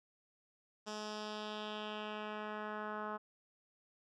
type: tone with low-pass filter sweep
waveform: 10% pulse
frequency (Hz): 212.3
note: G#3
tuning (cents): +38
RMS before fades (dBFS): -43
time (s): 0.86-3.18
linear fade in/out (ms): 20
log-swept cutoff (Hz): 6100 to 1300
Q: 2.4
effects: none